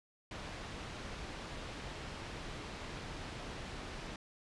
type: low-pass noise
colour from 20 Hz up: pink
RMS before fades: -45 dBFS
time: 0.31-4.16 s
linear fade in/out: 2 ms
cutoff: 4500 Hz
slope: 12 dB/octave
effects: resampled to 24000 Hz